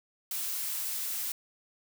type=noise; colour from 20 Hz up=blue; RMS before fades=-34 dBFS; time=0.31-1.32 s; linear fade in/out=2 ms; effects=none